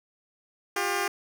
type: tone pair together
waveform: 10% pulse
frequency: 356.1 / 400 Hz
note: F4 / G4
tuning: +34 / +35 cents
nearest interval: major second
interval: 201 cents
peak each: -22 / -19 dBFS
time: 0.76-1.08 s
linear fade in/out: 5 ms
effects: none